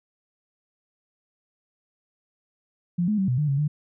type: tone with pitch steps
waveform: sine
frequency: 174.7 / 211.9 / 192 / 125.3 / 149.5 / 138.2 / 149 Hz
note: F3 / G#3 / G3 / B2 / D3 / C#3 / D3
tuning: +1 / +35 / -36 / +25 / +31 / -5 / +25 cents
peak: -20 dBFS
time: 2.98-3.68 s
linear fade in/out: 10 ms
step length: 100 ms
effects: none